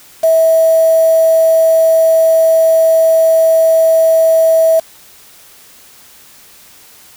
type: tone with quantisation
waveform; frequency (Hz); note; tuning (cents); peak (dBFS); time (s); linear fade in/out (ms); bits
sine; 650; E5; -24; -6; 0.23-4.8; 10; 4
effects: white hiss -41 dBFS RMS until 7.16 s